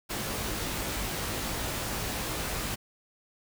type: noise with comb filter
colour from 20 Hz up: pink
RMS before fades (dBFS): -33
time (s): 0.09-2.76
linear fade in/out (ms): 20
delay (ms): 19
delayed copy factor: +0.55
effects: none